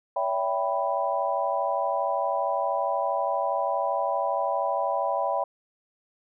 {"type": "chord", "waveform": "sine", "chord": "C# half-diminished seventh", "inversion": "none", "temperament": "equal with one note detuned", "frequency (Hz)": [566.7, 659.3, 784, 987.8], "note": ["C#5", "E5", "G5", "B5"], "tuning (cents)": [38, 0, 0, 0], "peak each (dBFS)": -29, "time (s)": [0.16, 5.44], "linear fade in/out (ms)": 5, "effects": []}